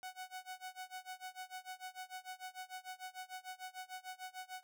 sawtooth tone with tremolo, 743 Hz, F#5, 7 cents sharp, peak -39 dBFS, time 0.03-4.63 s, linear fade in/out 0 ms, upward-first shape sine, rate 6.7 Hz, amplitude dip 95%, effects none

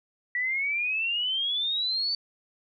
sine exponential sweep, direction up, 1939 to 4577 Hz, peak -25 dBFS, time 0.35-2.15 s, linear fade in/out 2 ms, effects none

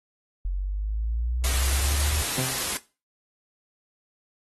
sine linear sweep, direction up, 44.31 to 76.1 Hz, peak -24 dBFS, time 0.45-2.22 s, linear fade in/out 0 ms
white noise, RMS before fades -28 dBFS, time 1.44-2.77 s, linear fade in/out 0 ms
sawtooth tone with exponential decay, 130 Hz, C3, 11 cents flat, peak -21 dBFS, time 2.38-2.72 s, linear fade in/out 2 ms, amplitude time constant 72 ms
effects noise-tail reverb RT60 0.3 s tail -18 dB re dry + AAC 32 kbps

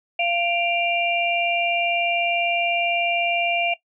sine tone cluster, 689 / 2373 / 2782 Hz, F5 / D7 / F7, -24 / +17 / -7 cents, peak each -23 dBFS, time 0.19-3.74 s, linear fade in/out 5 ms, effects noise-tail reverb RT60 0.1 s tail -18 dB re dry

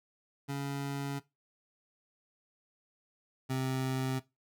25% pulse tone pair in turn, 140 / 131.13 Hz, C#3 / C3, +18 / +4 cents, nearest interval minor second, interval 114 cents, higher first, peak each -30 / -27 dBFS, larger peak second, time 0.48-1.2 / 3.49-4.2 s, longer first, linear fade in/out 20 ms, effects noise-tail reverb RT60 0.2 s tail -17 dB re dry

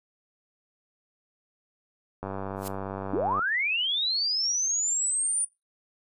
click train, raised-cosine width 1 ms, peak -20 dBFS, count 114, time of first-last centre 2.23-3.393 s, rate 97.2 Hz
blue noise with exponential growth, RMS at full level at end -31 dBFS, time 2.56-2.68 s, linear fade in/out 2 ms, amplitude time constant 26 ms
sine linear sweep, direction up, 244.7 to 9420 Hz, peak -24 dBFS, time 3.13-5.45 s, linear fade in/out 5 ms
effects noise-tail reverb RT60 0.2 s tail -19 dB re dry + resampled to 32000 Hz

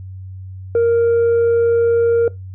sine tone with tanh clipping, 466.2 Hz, A#4, in tune, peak -11 dBFS, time 0.75-2.28 s, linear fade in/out 2 ms, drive 1 dB, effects noise-tail reverb RT60 0.2 s tail -21 dB re dry + added 94 Hz sine -29 dBFS peak until 2.54 s

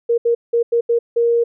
sine tone bursts at uneven times, 469.1 Hz, A#4, 11 cents sharp, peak -12 dBFS, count 6, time 0.09-0.18 / 0.25-0.35 / 0.53-0.63 / 0.72-0.81 / 0.89-0.99 / 1.16-1.44 s, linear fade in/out 10 ms, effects none

